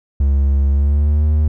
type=tone with pitch glide; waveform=triangle; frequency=69.3 to 76.01 Hz; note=C#2 to D#2; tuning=0 to -40 cents; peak=-9 dBFS; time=0.2-1.48 s; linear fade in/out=5 ms; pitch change=+160 cents; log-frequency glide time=0.7-1.24 s; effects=none